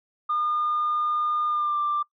sine tone with pitch glide, 1214 to 1182.2 Hz, D#6 to D6, -43 to +11 cents, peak -21 dBFS, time 0.29-2.03 s, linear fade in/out 10 ms, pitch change -46 cents, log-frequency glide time 1.47-1.79 s, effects noise-tail reverb RT60 0.1 s tail -23 dB re dry + tanh soft clip ceiling -18 dBFS

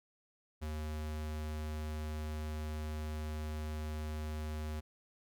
square tone, 76.8 Hz, D#2, 22 cents flat, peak -38 dBFS, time 0.61-4.81 s, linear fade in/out 20 ms, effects none

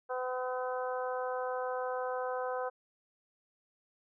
harmonic tone, 253.5 Hz, B3, 45 cents sharp, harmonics 2 / 3 / 4 / 5 / 6, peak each -35 / -39 / -41 / -43 / -45 dBFS, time 0.09-2.7 s, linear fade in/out 20 ms, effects none

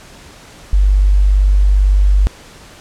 sine tone, 48.89 Hz, G1, 4 cents flat, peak -7 dBFS, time 0.73-2.27 s, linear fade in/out 0 ms, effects pink hiss -39 dBFS RMS until 2.8 s + low-pass 9000 Hz 12 dB/octave

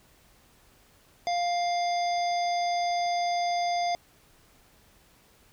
harmonic tone, 700 Hz, F5, 4 cents sharp, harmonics 1 / 3 / 5 / 7 / 9, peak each -25 / -37 / -41 / -38 / -45 dBFS, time 1.27-3.95 s, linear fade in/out 0 ms, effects pink hiss -60 dBFS RMS until 5.52 s

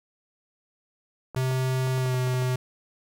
clicks, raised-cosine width 1 ms, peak -24 dBFS, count 9, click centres 1.347 / 1.513 / 1.873 / 1.979 / 2.06 / 2.143 / 2.274 / 2.34 / 2.423 s
square tone with pitch glide, 129.8 to 127.28 Hz, C3 to C3, -13 to -47 cents, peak -24 dBFS, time 1.36-2.56 s, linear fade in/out 5 ms, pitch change -34 cents, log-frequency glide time 1.97-2.16 s
effects 9-bit

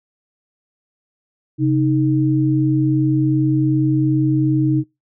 sine tone pair together, 133.78 / 311.1 Hz, C3 / D#4, +39 / 0 cents, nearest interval octave + minor third, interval 1461 cents, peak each -16 dBFS, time 1.58-4.84 s, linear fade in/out 50 ms, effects noise-tail reverb RT60 0.2 s tail -23 dB re dry

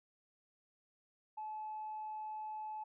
sine tone, 861 Hz, A5, 38 cents flat, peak -40 dBFS, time 1.37-2.84 s, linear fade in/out 10 ms, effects tanh soft clip ceiling -36 dBFS

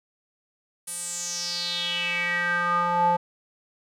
square tone with band-pass filter sweep, 174.61 Hz, F3, in tune, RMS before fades -26 dBFS, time 0.87-3.17 s, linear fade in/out 10 ms, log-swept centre 10000 to 770 Hz, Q 5.7, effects none

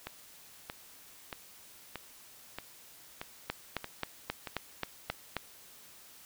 two click trains, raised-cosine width 0.3 ms, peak -22 / -16 dBFS, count 9 / 8, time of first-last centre 0.07-5.101 / 3.5-5.367 s, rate 1.59 / 3.75 Hz, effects white hiss -55 dBFS RMS until 6.25 s

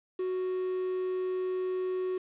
triangle tone, 370 Hz, F#4, in tune, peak -27 dBFS, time 0.19-2.18 s, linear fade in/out 5 ms, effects resampled to 8000 Hz + 9-bit

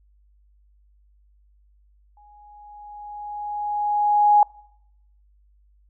sine tone with exponential growth, 830.6 Hz, G#5, in tune, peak -10 dBFS, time 2.17-4.43 s, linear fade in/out 2 ms, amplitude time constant 490 ms, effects noise-tail reverb RT60 0.8 s tail -26 dB re dry + added 50 Hz sine -55 dBFS peak until 5.89 s

